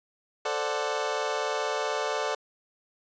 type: chord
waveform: 25% pulse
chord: D dominant seventh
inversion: second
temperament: equal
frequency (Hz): 440 / 523.3 / 587.3 / 740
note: A4 / C5 / D5 / F#5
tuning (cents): 0 / 0 / 0 / 0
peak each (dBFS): -28 / -31 / -28 / -31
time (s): 0.45-2.35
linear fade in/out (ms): 5
effects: resampled to 16000 Hz